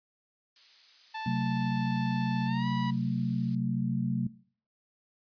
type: noise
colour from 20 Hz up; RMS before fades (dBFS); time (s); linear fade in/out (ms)
violet; -43; 0.56-3.55; 2
type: tone with pitch glide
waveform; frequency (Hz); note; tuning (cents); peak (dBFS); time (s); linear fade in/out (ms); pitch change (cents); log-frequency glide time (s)
sawtooth; 880 to 976.4; A5 to B5; 0 to -20; -31; 1.14-2.91; 10; +180; 2.46-2.67
type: chord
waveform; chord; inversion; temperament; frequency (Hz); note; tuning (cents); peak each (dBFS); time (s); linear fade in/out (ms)
sine; F# diminished; second; equal with one note detuned; 130.81 / 185 / 224; C3 / F#3 / A3; 0 / 0 / +31; -31; 1.26-4.27; 5
effects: noise-tail reverb RT60 0.5 s tail -20 dB re dry + resampled to 11025 Hz